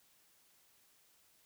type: silence
effects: white hiss -69 dBFS RMS until 1.45 s